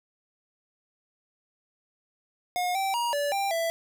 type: tone with pitch steps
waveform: square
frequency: 719 / 776 / 949 / 577 / 791 / 664 Hz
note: F#5 / G5 / A#5 / D5 / G5 / E5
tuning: -50 / -18 / +31 / -31 / +15 / +12 cents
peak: -26 dBFS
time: 2.56-3.7 s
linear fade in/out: 0 ms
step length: 190 ms
effects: none